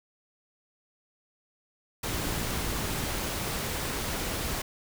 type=noise; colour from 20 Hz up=pink; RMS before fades=-32 dBFS; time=2.03-4.62 s; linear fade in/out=5 ms
type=click train; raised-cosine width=3 ms; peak=-26 dBFS; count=53; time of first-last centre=2.11-3.039 s; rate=56 Hz
effects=none